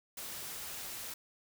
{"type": "noise", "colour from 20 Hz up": "white", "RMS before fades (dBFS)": -43, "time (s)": [0.17, 1.14], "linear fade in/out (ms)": 5, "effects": []}